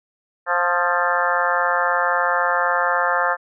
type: harmonic tone with a mistuned harmonic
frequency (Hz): 176.2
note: F3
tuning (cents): +16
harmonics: 3 / 4 / 5 / 6 / 7 / 8 / 9 / 10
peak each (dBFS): -25 / -25 / -25 / -25 / -25 / -25 / -25 / -25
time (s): 0.46-3.37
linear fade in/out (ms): 50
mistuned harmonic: 8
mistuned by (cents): -43
effects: none